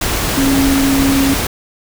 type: tone in noise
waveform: sine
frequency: 273 Hz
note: C#4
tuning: 26 cents flat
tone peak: -11 dBFS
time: 0.37-1.34 s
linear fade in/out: 5 ms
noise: pink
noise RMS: -17 dBFS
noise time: 0.01-1.47 s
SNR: +3 dB
effects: none